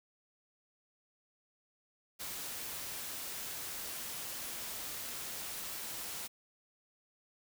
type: noise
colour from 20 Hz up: white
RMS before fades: -42 dBFS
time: 2.19-6.28 s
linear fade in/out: 20 ms
effects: none